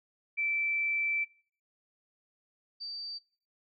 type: tone pair in turn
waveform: sine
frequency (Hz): 2329 / 4637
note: D7 / D8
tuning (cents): -15 / -23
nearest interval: octave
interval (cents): 1192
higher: second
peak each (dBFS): -28 / -37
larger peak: first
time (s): 0.37-1.25 / 2.8-3.19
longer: first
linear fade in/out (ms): 20
effects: noise-tail reverb RT60 0.5 s tail -21 dB re dry